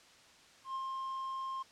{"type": "tone with ADSR envelope", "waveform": "triangle", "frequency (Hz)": 1061, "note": "C6", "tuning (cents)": 24, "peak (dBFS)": -33, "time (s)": [0.64, 1.63], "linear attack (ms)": 110, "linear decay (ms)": 41, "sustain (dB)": -2, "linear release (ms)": 11, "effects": ["white hiss -60 dBFS RMS until 1.71 s", "low-pass 6000 Hz 12 dB/octave"]}